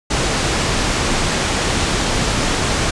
pink low-pass noise, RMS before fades -18 dBFS, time 0.1-2.91 s, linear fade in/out 10 ms, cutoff 8400 Hz, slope 24 dB/octave, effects resampled to 24000 Hz

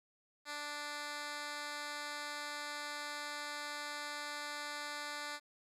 10% pulse tone with band-pass filter, 293.7 Hz, D4, in tune, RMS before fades -43 dBFS, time 0.45-5.4 s, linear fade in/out 50 ms, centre 3600 Hz, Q 0.56, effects resampled to 32000 Hz + 11-bit

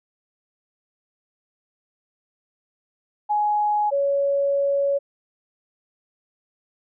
sine tone pair in turn, 837 / 560 Hz, G#5 / C#5, +13 / +18 cents, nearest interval perfect fifth, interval 695 cents, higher first, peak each -18 dBFS, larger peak neither, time 3.29-3.91 / 3.91-4.99 s, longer second, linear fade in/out 20 ms, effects none

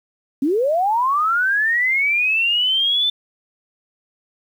sine linear sweep, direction up, 253.8 to 3550 Hz, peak -15 dBFS, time 0.42-3.1 s, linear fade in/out 5 ms, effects 8-bit

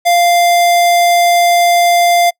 square tone, 696 Hz, F5, 6 cents flat, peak -8 dBFS, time 0.05-2.31 s, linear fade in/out 20 ms, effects noise-tail reverb RT60 0.1 s tail -26 dB re dry

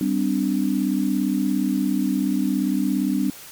sine chord, G suspended fourth, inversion none, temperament equal with one note detuned, 196 / 256.5 / 293.7 Hz, G3 / C4 / D4, 0 / -34 / 0 cents, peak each -23 dBFS, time 0.01-3.3 s, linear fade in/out 2 ms, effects white hiss -41 dBFS RMS until 3.51 s + MP3 96 kbps

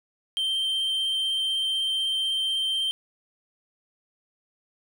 triangle tone with vibrato, 3136 Hz, G7, in tune, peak -22 dBFS, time 0.37-2.91 s, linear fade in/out 0 ms, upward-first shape sine, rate 16 Hz, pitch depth 12 cents each way, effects none

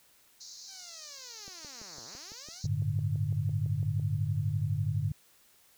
white band-pass noise, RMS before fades -48 dBFS, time 0.4-2.67 s, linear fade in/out 10 ms, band 4000 to 6800 Hz, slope 96 dB/octave
5% pulse linear two-way sweep, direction down then up, 797 to 103.6 to 797 Hz, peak -40 dBFS, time 0.67-2.63 s, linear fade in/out 50 ms, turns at 2.04 s
click train, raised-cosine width 2 ms, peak -37 dBFS, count 16, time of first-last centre 1.48-3.997 s, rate 5.96 Hz
sine chord, G suspended second, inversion none, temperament equal, 98 / 110 / 146.83 Hz, G2 / A2 / D3, 0 / 0 / 0 cents, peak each -32 dBFS, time 2.64-5.12 s, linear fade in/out 5 ms
effects white hiss -63 dBFS RMS until 5.77 s

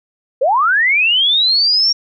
sine linear sweep, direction up, 478 to 5600 Hz, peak -10 dBFS, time 0.41-1.93 s, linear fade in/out 10 ms, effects none

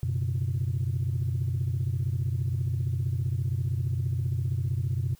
sine chord, F# suspended fourth, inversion none, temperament equal, 92.5 / 123.47 / 138.59 Hz, F#2 / B2 / C#3, 0 / 0 / 0 cents, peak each -28 / -27 / -32 dBFS, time 0.03-5.15 s, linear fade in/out 0 ms, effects tanh soft clip ceiling -20 dBFS + white hiss -60 dBFS RMS until 5.19 s

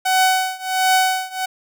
sawtooth tone with tremolo, 750 Hz, F#5, 23 cents sharp, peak -8 dBFS, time 0.05-1.46 s, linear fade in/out 10 ms, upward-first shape triangle, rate 1.4 Hz, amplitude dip 95%, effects none

